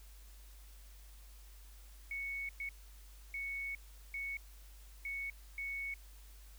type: tone bursts at uneven times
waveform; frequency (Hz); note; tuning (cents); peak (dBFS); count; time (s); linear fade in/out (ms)
sine; 2217; C#7; 0; -38; 6; 2.11-2.49 / 2.6-2.69 / 3.34-3.75 / 4.14-4.37 / 5.05-5.3 / 5.58-5.94; 2
effects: added 50 Hz sine -53 dBFS peak until 6.58 s + white hiss -63 dBFS RMS until 6.58 s

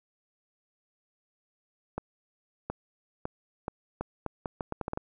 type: accelerating click train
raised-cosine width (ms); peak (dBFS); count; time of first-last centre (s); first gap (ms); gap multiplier
1; -18; 13; 1.98-4.974; 720; 0.77
effects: none

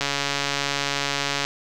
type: click train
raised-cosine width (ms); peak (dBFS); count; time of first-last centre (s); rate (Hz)
0.2; -6; 204; 0.01-1.45; 141
effects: none

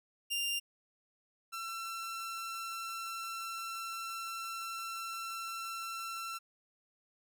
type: tone pair in turn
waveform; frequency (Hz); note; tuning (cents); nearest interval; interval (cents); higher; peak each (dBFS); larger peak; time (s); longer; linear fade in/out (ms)
sawtooth; 2794 / 1347.1; F7 / E6; 0 / +37; octave + minor second; 1263; first; -29 / -35; first; 0.3-0.6 / 1.52-6.39; second; 20
effects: none

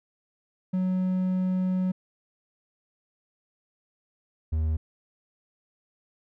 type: tone pair in turn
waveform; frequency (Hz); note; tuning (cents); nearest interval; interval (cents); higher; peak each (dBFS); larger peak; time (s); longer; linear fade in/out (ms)
triangle; 185 / 78.85; F#3 / D#2; 0 / +24; octave + minor third; 1476; first; -21; neither; 0.73-1.92 / 4.52-4.77; first; 10
effects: none

